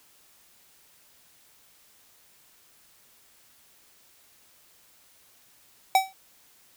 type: tone with exponential decay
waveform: square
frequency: 765 Hz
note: G5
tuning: 42 cents flat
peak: -14 dBFS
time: 5.95-6.13 s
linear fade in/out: 2 ms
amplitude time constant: 37 ms
effects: white hiss -59 dBFS RMS until 6.76 s